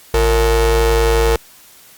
45% pulse ring-modulated tone, 201.7 Hz, G3, 50 cents sharp, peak -8 dBFS, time 0.14-1.36 s, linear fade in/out 2 ms, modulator 257 Hz, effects white hiss -44 dBFS RMS until 1.97 s + Opus 48 kbps

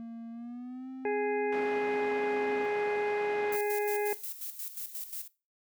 triangle tone with pitch glide, 230.2 to 261.4 Hz, A#3 to C4, -22 to -1 cents, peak -37 dBFS, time 0-2.65 s, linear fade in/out 0 ms, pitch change +221 cents, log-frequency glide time 0.31-0.89 s
harmonic tone, 415.2 Hz, G#4, in tune, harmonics 1 / 2 / 4 / 5 / 6, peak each -29 / -35 / -41 / -43 / -45 dBFS, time 1.05-4.13 s, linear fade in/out 2 ms
pink band-pass noise, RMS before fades -43 dBFS, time 1.52-3.56 s, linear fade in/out 5 ms, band 310 to 2200 Hz, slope 12 dB/octave
violet noise with tremolo, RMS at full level -38 dBFS, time 3.52-5.28 s, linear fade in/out 5 ms, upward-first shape square, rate 5.6 Hz, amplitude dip 65%
effects noise-tail reverb RT60 0.3 s tail -19 dB re dry

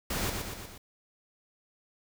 pink noise with echo, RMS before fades -32 dBFS, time 0.1-0.3 s, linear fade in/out 5 ms, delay 120 ms, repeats 4, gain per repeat -4 dB, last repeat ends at 0.78 s, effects none

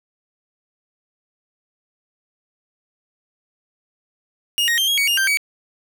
40% pulse tone with pitch steps, 2850 / 1873 / 3159 / 3286 / 2244 / 2833 / 1573 / 2270 Hz, F7 / A#6 / G7 / G#7 / C#7 / F7 / G6 / C#7, +34 / +8 / +13 / -19 / +21 / +24 / +6 / +41 cents, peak -15 dBFS, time 4.58-5.372 s, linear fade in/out 0 ms, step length 99 ms, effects none

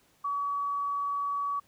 sine tone, 1136 Hz, C#6, 42 cents sharp, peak -28 dBFS, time 0.24-1.6 s, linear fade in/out 10 ms, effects pink hiss -65 dBFS RMS until 1.67 s + high-pass 60 Hz 12 dB/octave

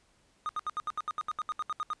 triangle tone bursts, 1232 Hz, D#6, 17 cents flat, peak -28 dBFS, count 15, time 0.46-1.933 s, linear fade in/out 0 ms, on 31 ms, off 72 ms, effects pink hiss -67 dBFS RMS until 2 s + resampled to 22050 Hz

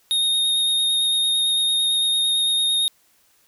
square tone with vibrato, 3709 Hz, A#7, 9 cents flat, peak -18 dBFS, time 0.11-2.88 s, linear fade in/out 0 ms, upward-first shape sine, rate 8.9 Hz, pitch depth 13 cents each way, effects white hiss -60 dBFS RMS until 3.47 s

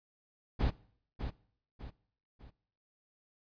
brown noise with echo, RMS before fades -29 dBFS, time 0.59-0.71 s, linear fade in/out 20 ms, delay 600 ms, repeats 3, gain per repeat -8 dB, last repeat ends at 2.51 s, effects noise-tail reverb RT60 0.6 s tail -21 dB re dry + resampled to 11025 Hz

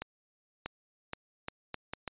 accelerating click train, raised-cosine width 0.3 ms, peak -20 dBFS, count 7, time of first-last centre 0.02-2.077 s, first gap 640 ms, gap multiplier 0.74, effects resampled to 8000 Hz

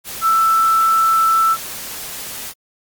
sine tone in noise, 1326 Hz, E6, 10 cents sharp, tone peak -11 dBFS, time 0.21-1.57 s, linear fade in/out 50 ms, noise white, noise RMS -29 dBFS, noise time 0.04-2.54 s, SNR +15 dB, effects Opus 48 kbps

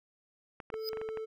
clicks, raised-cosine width 0.5 ms, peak -27 dBFS, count 8, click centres 0.602 / 0.702 / 0.741 / 0.932 / 0.972 / 1.015 / 1.089 / 1.173 s
triangle tone, 440 Hz, A4, in tune, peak -34 dBFS, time 0.72-1.26 s, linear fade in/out 20 ms
square tone with exponential growth, 4978 Hz, D#8, in tune, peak -33 dBFS, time 0.76-0.89 s, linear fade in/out 0 ms, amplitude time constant 27 ms
effects none

